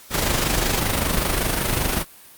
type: noise with amplitude modulation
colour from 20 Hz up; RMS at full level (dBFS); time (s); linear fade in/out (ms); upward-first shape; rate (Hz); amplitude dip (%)
pink; -19; 0.1-2.05; 50; sine; 25.2; 50
effects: white hiss -46 dBFS RMS until 2.37 s + Opus 48 kbps